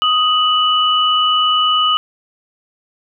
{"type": "tone pair together", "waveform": "sine", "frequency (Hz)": [1248.5, 2960], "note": ["D#6", "F#7"], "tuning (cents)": [6, 0], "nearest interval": "octave + minor third", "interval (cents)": 1494, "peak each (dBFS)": -14, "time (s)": [0.02, 1.97], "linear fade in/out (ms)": 0, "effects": []}